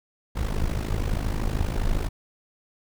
brown noise with amplitude modulation, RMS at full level -22 dBFS, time 0.35-2.09 s, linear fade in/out 20 ms, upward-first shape sine, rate 52.6 Hz, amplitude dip 80%, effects none

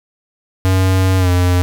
square tone with pitch glide, 94 to 89.55 Hz, F#2 to F2, +28 to +44 cents, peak -11 dBFS, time 0.65-1.62 s, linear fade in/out 0 ms, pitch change -84 cents, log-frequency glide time 1.18-1.29 s, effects none

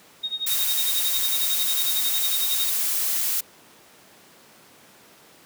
sine tone with tremolo, 3729 Hz, A#7, in tune, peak -23 dBFS, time 0.23-2.7 s, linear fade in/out 10 ms, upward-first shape sine, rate 11 Hz, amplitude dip 90%
blue noise, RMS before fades -24 dBFS, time 0.46-3.41 s, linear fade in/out 10 ms
effects pink hiss -51 dBFS RMS until 5.45 s + high-pass 200 Hz 12 dB/octave

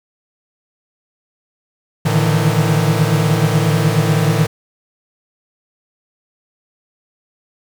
45% pulse tone cluster, 111.7 / 148.9 / 156.1 / 165.4 Hz, A2 / D3 / D#3 / E3, +27 / +24 / +6 / +6 cents, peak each -18 dBFS, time 2.05-4.47 s, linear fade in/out 10 ms, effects 7-bit

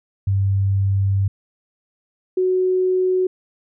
sine tone pair in turn, 98 / 370 Hz, G2 / F#4, 0 / 0 cents, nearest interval octave + major seventh, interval 2300 cents, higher second, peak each -15 dBFS, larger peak neither, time 0.27-1.28 / 2.37-3.27 s, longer first, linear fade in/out 5 ms, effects none

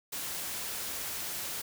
white noise, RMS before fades -37 dBFS, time 0.12-1.62 s, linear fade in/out 10 ms, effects none

